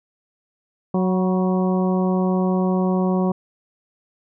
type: harmonic tone with a mistuned harmonic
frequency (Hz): 185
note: F#3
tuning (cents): 0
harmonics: 1 / 2 / 3 / 4 / 5 / 6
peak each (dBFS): -18 / -24 / -28 / -30 / -32 / -34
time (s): 0.94-3.32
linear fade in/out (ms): 5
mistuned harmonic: 5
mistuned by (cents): +53
effects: none